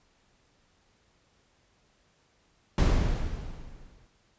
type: noise with exponential decay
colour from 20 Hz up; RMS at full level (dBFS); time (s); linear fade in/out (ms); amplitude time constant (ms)
brown; -17; 2.78-4.07; 2; 280
effects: pink hiss -67 dBFS RMS until 4.38 s + resampled to 16000 Hz